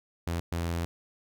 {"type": "tone bursts at uneven times", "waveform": "sawtooth", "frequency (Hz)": 84.7, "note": "E2", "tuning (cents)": 48, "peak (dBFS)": -25, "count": 2, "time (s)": [[0.27, 0.4], [0.52, 0.85]], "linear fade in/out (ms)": 0, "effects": []}